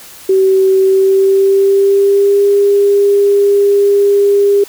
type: tone with pitch glide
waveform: sine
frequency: 382.3 to 402.9 Hz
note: G4 to G4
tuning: -43 to +48 cents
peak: -6 dBFS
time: 0.29-4.64 s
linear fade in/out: 5 ms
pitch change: +91 cents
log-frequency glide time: 0.8-2.45 s
effects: white hiss -35 dBFS RMS until 4.68 s